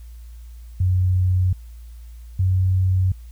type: tone pair in turn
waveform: sine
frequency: 91.9 / 93.29 Hz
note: F#2 / F#2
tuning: -11 / +15 cents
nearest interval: unison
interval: 26 cents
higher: second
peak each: -15 dBFS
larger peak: neither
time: 0.8-1.53 / 2.39-3.12 s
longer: neither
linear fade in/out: 5 ms
effects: added 58 Hz sine -36 dBFS peak until 3.31 s + white hiss -58 dBFS RMS until 3.31 s